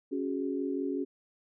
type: chord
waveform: sine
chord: C# suspended fourth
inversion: none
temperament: equal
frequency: 277.2 / 370 / 415.3 Hz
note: C#4 / F#4 / G#4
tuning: 0 / 0 / 0 cents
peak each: -32 / -35 / -37 dBFS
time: 0.11-1.05 s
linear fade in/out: 20 ms
effects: none